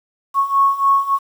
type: beating tone pair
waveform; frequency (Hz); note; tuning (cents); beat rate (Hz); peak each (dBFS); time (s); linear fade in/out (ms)
sine; 1100 / 1103.5; C#6 / C#6; -14 / -8; 3.5; -17 / -14; 0.34-1.19; 50
effects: 7-bit